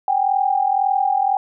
sine tone pair together, 767.1 / 809 Hz, G5 / G#5, -38 / -46 cents, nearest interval minor second, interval 92 cents, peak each -18 dBFS, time 0.08-1.37 s, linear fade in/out 2 ms, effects none

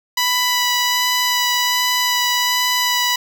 10% pulse tone with vibrato, 987.8 Hz, B5, in tune, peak -7 dBFS, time 0.17-3.16 s, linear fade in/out 5 ms, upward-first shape sine, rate 1.3 Hz, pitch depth 9 cents each way, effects none

